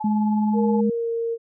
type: tone with tremolo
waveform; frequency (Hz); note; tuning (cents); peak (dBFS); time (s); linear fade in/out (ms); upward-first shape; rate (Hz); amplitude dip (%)
sine; 858; A5; -44; -25; 0-0.81; 10; triangle; 19; 60
type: tone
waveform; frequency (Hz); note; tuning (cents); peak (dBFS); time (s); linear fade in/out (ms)
sine; 211.3; G#3; +30; -18; 0.04-0.9; 5
type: tone with pitch glide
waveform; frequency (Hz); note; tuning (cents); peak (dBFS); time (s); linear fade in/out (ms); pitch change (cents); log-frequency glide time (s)
sine; 467.6 to 461.4; A#4 to A#4; +5 to -18; -22; 0.53-1.38; 50; -23; 0.92-1.1
effects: none